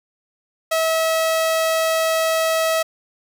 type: tone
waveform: sawtooth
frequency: 646 Hz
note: E5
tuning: 35 cents flat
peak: -13 dBFS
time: 0.71-2.83 s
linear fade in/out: 10 ms
effects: none